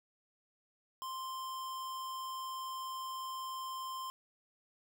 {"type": "tone", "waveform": "square", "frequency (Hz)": 1046.5, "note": "C6", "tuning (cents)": 0, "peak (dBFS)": -40, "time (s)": [1.02, 4.1], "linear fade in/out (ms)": 0, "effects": []}